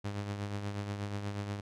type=tone with tremolo; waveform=sawtooth; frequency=101.7 Hz; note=G#2; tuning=36 cents flat; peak=-29 dBFS; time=0.04-1.61 s; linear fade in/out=10 ms; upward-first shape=triangle; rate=8.3 Hz; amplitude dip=55%; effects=low-pass 7000 Hz 12 dB/octave